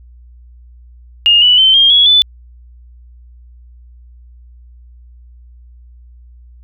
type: tone with pitch steps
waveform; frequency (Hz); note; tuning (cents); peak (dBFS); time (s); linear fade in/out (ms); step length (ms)
sine; 2839 / 2960 / 3085 / 3216 / 3353 / 3495; F7 / F#7 / G7 / G7 / G#7 / A7; +28 / 0 / -28 / +44 / +16 / -12; -5; 1.26-2.22; 0; 160
effects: added 60 Hz sine -37 dBFS peak until 6.63 s